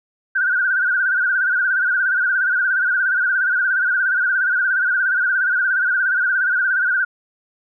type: tone with vibrato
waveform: sine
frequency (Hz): 1500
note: F#6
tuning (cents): +23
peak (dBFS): -15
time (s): 0.35-7.05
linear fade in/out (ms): 10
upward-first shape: sine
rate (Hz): 17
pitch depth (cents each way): 90
effects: none